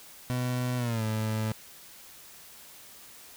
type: tone with pitch glide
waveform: 30% pulse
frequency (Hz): 124.8 to 109.27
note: B2 to A2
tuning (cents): +19 to -12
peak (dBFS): -25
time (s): 0.3-1.52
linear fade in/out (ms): 0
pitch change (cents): -231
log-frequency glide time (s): 0.77-1.04
effects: white hiss -50 dBFS RMS until 3.36 s